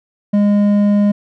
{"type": "tone with hard clipping", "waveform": "sine", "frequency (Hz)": 204.9, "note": "G#3", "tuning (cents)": -23, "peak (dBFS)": -11, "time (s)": [0.33, 1.12], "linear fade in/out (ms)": 10, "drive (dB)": 6, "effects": []}